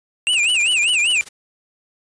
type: tone with vibrato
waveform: square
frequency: 2663 Hz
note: E7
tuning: 17 cents sharp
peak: -15 dBFS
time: 0.27-1.21 s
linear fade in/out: 0 ms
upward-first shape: sine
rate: 5.1 Hz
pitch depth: 200 cents each way
type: noise with tremolo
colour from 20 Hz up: white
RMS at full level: -34 dBFS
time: 0.32-1.29 s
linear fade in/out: 10 ms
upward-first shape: sine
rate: 18 Hz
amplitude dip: 95%
effects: resampled to 22050 Hz